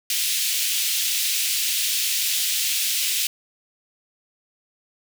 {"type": "high-pass noise", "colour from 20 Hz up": "pink", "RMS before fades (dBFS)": -23, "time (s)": [0.1, 3.27], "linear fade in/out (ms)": 2, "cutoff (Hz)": 2700, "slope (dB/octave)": 24, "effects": []}